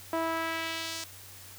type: tone with band-pass filter sweep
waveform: sawtooth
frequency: 327 Hz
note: E4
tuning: 14 cents flat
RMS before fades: -33 dBFS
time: 0.13-1.04 s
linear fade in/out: 2 ms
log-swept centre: 790 to 6300 Hz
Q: 1.1
effects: added 95 Hz sine -54 dBFS peak until 1.58 s + white hiss -49 dBFS RMS until 1.58 s